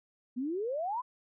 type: exponential sweep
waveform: sine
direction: up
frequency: 235.9 to 1046.5 Hz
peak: -31 dBFS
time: 0.36-1.02 s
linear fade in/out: 20 ms
effects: none